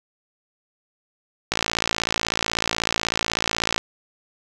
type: click train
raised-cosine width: 0.2 ms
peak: -3 dBFS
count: 128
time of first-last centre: 1.52-3.78 s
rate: 56.2 Hz
effects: none